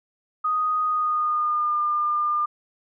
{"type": "tone with pitch glide", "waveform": "sine", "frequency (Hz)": [1244.5, 1202.8], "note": ["D#6", "D6"], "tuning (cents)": [0, 41], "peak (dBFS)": -20, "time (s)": [0.44, 2.46], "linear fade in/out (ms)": 10, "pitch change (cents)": -59, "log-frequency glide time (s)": [0.84, 1.79], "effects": []}